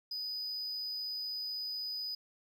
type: tone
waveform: triangle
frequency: 4978 Hz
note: D#8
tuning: in tune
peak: -35 dBFS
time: 0.11-2.15 s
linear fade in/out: 5 ms
effects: 12-bit